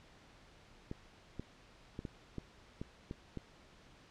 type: clicks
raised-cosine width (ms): 3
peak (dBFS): -28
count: 8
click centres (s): 0.914 / 1.396 / 1.991 / 2.052 / 2.383 / 2.815 / 3.111 / 3.373
effects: pink hiss -61 dBFS RMS until 4.1 s + low-pass 5000 Hz 12 dB/octave

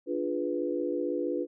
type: chord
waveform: sine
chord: D diminished seventh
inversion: none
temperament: equal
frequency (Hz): 293.7 / 349.2 / 415.3 / 493.9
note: D4 / F4 / Ab4 / Cb5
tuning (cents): 0 / 0 / 0 / 0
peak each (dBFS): -33 / -32 / -37 / -33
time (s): 0.06-1.47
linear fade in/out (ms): 50
effects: none

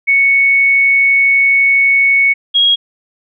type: tone pair in turn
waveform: sine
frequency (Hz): 2217 / 3289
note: C#7 / G#7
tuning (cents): 0 / -18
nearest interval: perfect fifth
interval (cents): 682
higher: second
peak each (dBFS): -7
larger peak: neither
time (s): 0.07-2.34 / 2.54-2.76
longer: first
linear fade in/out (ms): 20
effects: none

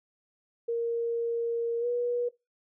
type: tone with pitch glide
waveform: sine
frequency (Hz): 466.2 to 483.5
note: A#4 to B4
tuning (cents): 0 to -37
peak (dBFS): -26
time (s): 0.68-2.29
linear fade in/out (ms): 10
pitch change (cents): +63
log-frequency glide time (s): 1.8-1.86
effects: noise-tail reverb RT60 0.2 s tail -19 dB re dry

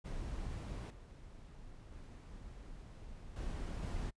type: noise with level steps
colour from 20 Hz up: brown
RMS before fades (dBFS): -42 / -53 / -51 / -41 / -39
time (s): 0.04-4.11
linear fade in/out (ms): 20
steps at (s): 0.9 / 1.92 / 3.36 / 3.82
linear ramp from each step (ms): 5
effects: noise-tail reverb RT60 0.1 s tail -24 dB re dry + resampled to 22050 Hz

